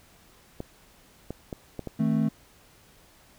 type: clicks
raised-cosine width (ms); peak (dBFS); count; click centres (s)
2; -20; 5; 0.604 / 1.306 / 1.528 / 1.793 / 1.873
type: chord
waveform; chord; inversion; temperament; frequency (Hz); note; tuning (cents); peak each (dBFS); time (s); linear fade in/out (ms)
triangle; A diminished; second; just; 158.4 / 220 / 264; Eb3 / A3 / C4; +31 / 0 / +16; -25 / -22 / -27; 1.99-2.29; 10
effects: pink hiss -57 dBFS RMS until 3.38 s